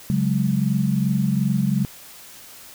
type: chord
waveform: sine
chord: C# suspended fourth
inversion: none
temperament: equal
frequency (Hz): 138.59 / 185 / 207.7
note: C#3 / F#3 / G#3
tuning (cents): 0 / 0 / 0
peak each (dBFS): -22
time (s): 0.1-1.85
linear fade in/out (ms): 0
effects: white hiss -43 dBFS RMS until 2.74 s